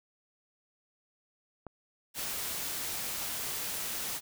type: click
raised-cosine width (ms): 1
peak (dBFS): -28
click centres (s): 1.667
type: noise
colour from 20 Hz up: white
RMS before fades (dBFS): -36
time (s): 2.14-4.21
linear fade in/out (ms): 50
effects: none